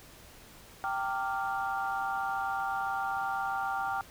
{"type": "chord", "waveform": "sine", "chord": "G minor seventh", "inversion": "none", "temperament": "equal with one note detuned", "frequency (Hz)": [784, 911.6, 1174.7, 1396.9], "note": ["G5", "Bb5", "D6", "F6"], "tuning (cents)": [0, -39, 0, 0], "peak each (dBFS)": [-32, -38, -37, -35], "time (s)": [0.84, 4.01], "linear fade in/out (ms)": 0, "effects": ["tanh soft clip ceiling -21 dBFS", "pink hiss -53 dBFS RMS until 4.1 s"]}